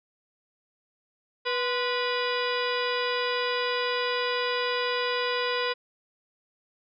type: harmonic tone with a mistuned harmonic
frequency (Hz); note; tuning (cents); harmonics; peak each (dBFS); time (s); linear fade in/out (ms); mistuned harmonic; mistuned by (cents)
490; B4; -14; 1 / 2 / 3 / 4 / 5 / 6 / 7 / 8 / 10; -29 / -32 / -34 / -35 / -36 / -37 / -37 / -38 / -39; 1.45-5.74; 20; 2; +76
effects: none